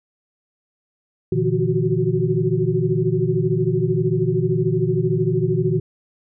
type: tone cluster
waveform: sine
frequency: 120 / 149.3 / 167.5 / 364 / 377.1 Hz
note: B2 / D3 / E3 / F#4 / F#4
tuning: -49 / +29 / +28 / -28 / +33 cents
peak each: -23 dBFS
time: 1.32-5.8 s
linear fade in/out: 5 ms
effects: none